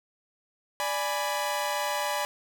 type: chord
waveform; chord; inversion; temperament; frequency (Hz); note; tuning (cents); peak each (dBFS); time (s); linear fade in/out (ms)
sawtooth; G# diminished; second; equal; 587.3 / 830.6 / 987.8; D5 / G#5 / B5; 0 / 0 / 0; -28; 0.8-2.25; 0
effects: none